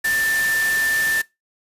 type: tone in noise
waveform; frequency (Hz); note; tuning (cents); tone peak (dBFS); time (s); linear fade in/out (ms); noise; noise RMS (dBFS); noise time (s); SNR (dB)
sine; 1777; A6; +17; -18; 0.04-1.22; 10; white; -27; 0.04-1.22; +6
effects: noise-tail reverb RT60 0.2 s tail -21 dB re dry + resampled to 32000 Hz